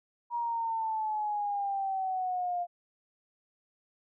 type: exponential sweep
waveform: sine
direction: down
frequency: 956 to 698.5 Hz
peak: -29 dBFS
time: 0.3-2.67 s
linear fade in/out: 50 ms
effects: none